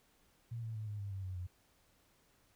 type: tone with pitch steps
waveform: sine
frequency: 116.54 / 112.25 / 108.11 / 104.13 / 100.29 / 96.59 / 93.03 / 89.61 Hz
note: A#2 / A2 / A2 / G#2 / G2 / G2 / F#2 / F2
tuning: 0 / +35 / -30 / +5 / +40 / -25 / +10 / +45 cents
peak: -39 dBFS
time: 0.51-1.47 s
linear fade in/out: 10 ms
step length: 120 ms
effects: pink hiss -71 dBFS RMS until 2.55 s